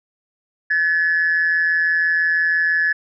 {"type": "tone with amplitude modulation", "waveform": "sine", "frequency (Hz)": 1714, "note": "A6", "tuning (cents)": -46, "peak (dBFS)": -11, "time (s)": [0.7, 2.93], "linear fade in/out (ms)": 10, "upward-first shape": "sine", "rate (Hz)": 166, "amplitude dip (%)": 65, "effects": ["tanh soft clip ceiling -9 dBFS"]}